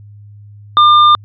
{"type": "tone", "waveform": "square", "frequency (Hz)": 1200, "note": "D6", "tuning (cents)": 37, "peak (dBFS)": -5, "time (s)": [0.77, 1.15], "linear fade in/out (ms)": 0, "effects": ["added 103 Hz sine -34 dBFS peak until 1.24 s", "resampled to 11025 Hz"]}